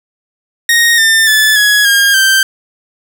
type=tone with pitch steps; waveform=sawtooth; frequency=1864.7 / 1800.1 / 1737.8 / 1677.7 / 1619.6 / 1563.5 Hz; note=A#6 / A6 / A6 / G#6 / G#6 / G6; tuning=0 / +39 / -22 / +17 / -44 / -5 cents; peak=-3 dBFS; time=0.69-2.43 s; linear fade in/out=2 ms; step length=290 ms; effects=none